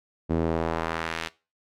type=tone with band-pass filter sweep; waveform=sawtooth; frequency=81.9 Hz; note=E2; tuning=11 cents flat; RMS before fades=-28 dBFS; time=0.29-1.29 s; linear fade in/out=20 ms; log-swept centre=300 to 2900 Hz; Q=0.95; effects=noise-tail reverb RT60 0.3 s tail -20 dB re dry